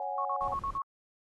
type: chord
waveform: sine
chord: C# suspended fourth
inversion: none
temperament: equal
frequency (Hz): 554.4 / 740 / 830.6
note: C#5 / F#5 / G#5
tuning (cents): 0 / 0 / 0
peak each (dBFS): -39 / -36 / -35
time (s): 0-0.54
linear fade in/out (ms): 2
type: tone bursts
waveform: sine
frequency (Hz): 1100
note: C#6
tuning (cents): -14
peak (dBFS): -30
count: 6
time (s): 0.18-0.82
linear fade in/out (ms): 2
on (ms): 70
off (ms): 44
type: noise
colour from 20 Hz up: brown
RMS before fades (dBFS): -45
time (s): 0.4-0.79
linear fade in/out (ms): 20
effects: Opus 32 kbps